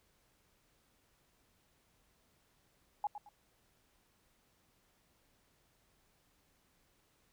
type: tone with echo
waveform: sine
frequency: 830.6 Hz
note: G#5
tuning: in tune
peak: -31 dBFS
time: 3.04-3.07 s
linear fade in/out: 2 ms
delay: 110 ms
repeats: 2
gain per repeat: -11 dB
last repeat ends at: 3.29 s
effects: pink hiss -73 dBFS RMS until 7.32 s